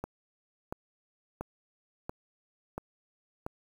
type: click train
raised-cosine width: 1 ms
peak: -21 dBFS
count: 6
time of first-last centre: 0.04-3.465 s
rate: 1.46 Hz
effects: 8-bit